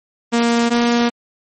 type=tone pair in turn; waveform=sawtooth; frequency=234.7 / 237.4 Hz; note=A#3 / A#3; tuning=+12 / +32 cents; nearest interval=unison; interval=20 cents; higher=second; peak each=-9 dBFS; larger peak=neither; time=0.32-0.7 / 0.7-1.1 s; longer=second; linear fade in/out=20 ms; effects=MP3 32 kbps